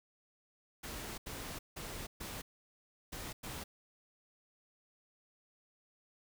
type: noise bursts at uneven times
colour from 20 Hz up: pink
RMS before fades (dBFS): -44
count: 6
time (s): 0.83-1.18 / 1.26-1.59 / 1.76-2.07 / 2.2-2.42 / 3.12-3.33 / 3.43-3.64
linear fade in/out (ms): 10
effects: none